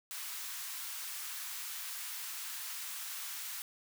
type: high-pass noise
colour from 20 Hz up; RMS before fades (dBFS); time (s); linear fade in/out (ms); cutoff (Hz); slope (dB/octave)
white; -42; 0.11-3.62; 0; 970; 24
effects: none